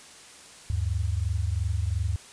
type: tone pair together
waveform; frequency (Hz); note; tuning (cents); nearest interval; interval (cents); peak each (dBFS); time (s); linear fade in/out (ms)
sine; 76.3 / 99.14; D#2 / G2; -33 / +20; perfect fourth; 453; -27; 0.7-2.16; 0
effects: white hiss -48 dBFS RMS until 2.32 s + resampled to 22050 Hz